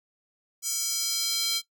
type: tone with high-pass filter sweep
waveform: square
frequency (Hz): 455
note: A#4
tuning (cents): -42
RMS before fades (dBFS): -28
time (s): 0.62-1.62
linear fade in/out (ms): 50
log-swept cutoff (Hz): 6600 to 3800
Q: 2.2
effects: noise-tail reverb RT60 0.1 s tail -18 dB re dry